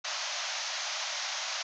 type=band-pass noise; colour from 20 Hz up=white; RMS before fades=-35 dBFS; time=0.04-1.63 s; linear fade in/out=10 ms; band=580 to 6600 Hz; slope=96 dB/octave; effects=none